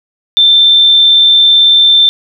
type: tone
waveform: sine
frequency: 3561 Hz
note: A7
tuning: 20 cents sharp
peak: -3 dBFS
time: 0.37-2.09 s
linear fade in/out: 0 ms
effects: none